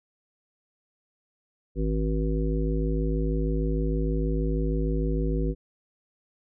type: harmonic tone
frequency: 53.2 Hz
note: G#1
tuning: 42 cents sharp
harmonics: 1 / 3 / 5 / 7 / 9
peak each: -25 / -30 / -32 / -33 / -35 dBFS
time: 1.75-5.55 s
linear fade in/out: 50 ms
effects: none